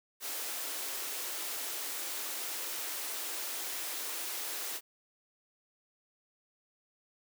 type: high-pass noise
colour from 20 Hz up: white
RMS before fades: -38 dBFS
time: 0.2-4.81 s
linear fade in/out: 50 ms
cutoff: 280 Hz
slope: 48 dB/octave
effects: none